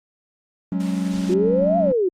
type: chord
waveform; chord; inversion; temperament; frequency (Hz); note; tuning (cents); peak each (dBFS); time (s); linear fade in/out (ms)
triangle; F# suspended second; none; just; 185 / 208.1 / 277.5; F#3 / G#3 / C#4; 0 / +4 / +2; -20 / -25 / -25; 0.72-1.92; 2
type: noise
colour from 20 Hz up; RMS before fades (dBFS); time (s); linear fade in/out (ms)
white; -35; 0.8-1.34; 2
type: exponential two-way sweep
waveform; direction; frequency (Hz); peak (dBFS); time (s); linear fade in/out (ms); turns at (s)
sine; up then down; 349 to 698.5 to 349; -16; 1.29-2.09; 10; 1.78
effects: low-pass 6000 Hz 12 dB/octave + Opus 32 kbps